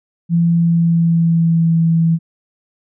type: tone with pitch glide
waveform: sine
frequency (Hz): 169.2 to 164.76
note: E3 to E3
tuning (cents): +45 to -1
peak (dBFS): -10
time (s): 0.29-2.19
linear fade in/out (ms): 50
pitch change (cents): -46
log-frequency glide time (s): 0.44-1.78
effects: none